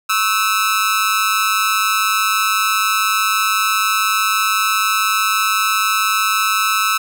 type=tone with amplitude modulation; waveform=sawtooth; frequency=1305 Hz; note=E6; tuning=18 cents flat; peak=-7 dBFS; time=0.09-6.98 s; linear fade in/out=10 ms; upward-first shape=sine; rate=204 Hz; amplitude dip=80%; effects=none